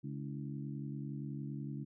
harmonic tone with a mistuned harmonic, 70.6 Hz, C#2, 32 cents sharp, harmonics 2 / 3 / 4 / 5, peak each -41 / -45 / -47 / -51 dBFS, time 0.03-1.85 s, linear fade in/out 20 ms, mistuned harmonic 5, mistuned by -120 cents, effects none

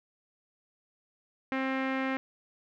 sawtooth tone with low-pass filter, 265 Hz, C4, 22 cents sharp, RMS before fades -31 dBFS, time 1.52-2.17 s, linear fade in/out 0 ms, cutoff 2100 Hz, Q 2.6, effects none

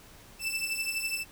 sawtooth beating tone pair, 2641 / 2653 Hz, E7 / E7, +3 / +10 cents, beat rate 12 Hz, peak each -30 dBFS, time 0.39-1.25 s, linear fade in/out 50 ms, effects pink hiss -53 dBFS RMS until 1.31 s

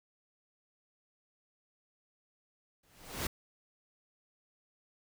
pink noise with exponential growth, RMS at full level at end -32 dBFS, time 2.83-3.27 s, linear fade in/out 5 ms, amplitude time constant 94 ms, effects none

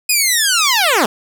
10% pulse linear sweep, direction down, 2527 to 191.2 Hz, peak -3 dBFS, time 0.09-1.06 s, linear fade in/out 5 ms, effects none

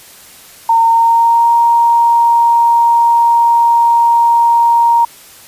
sine tone with pitch glide, 915 to 934.8 Hz, A#5 to A#5, -32 to +5 cents, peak -6 dBFS, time 0.69-5.05 s, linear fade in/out 5 ms, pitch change +37 cents, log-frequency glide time 0.85-1.51 s, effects white hiss -38 dBFS RMS until 5.47 s + resampled to 32000 Hz

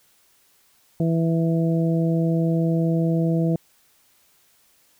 harmonic tone, 164.81 Hz, E3, in tune, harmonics 1 / 2 / 3 / 4, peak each -19 / -25 / -29 / -31 dBFS, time 1-3.56 s, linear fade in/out 2 ms, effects white hiss -60 dBFS RMS until 4.99 s

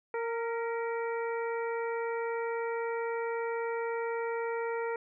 harmonic tone with a mistuned harmonic, 461.9 Hz, A#4, 16 cents flat, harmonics 1 / 2 / 3 / 4 / 5, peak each -32 / -38 / -42 / -44 / -46 dBFS, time 0.14-4.96 s, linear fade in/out 2 ms, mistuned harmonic 4, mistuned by +42 cents, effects none

